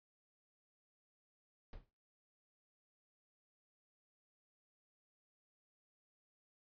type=noise with exponential decay; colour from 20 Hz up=brown; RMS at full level=-45 dBFS; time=1.73-1.9 s; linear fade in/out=2 ms; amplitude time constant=36 ms; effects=noise-tail reverb RT60 0.4 s tail -26 dB re dry + resampled to 11025 Hz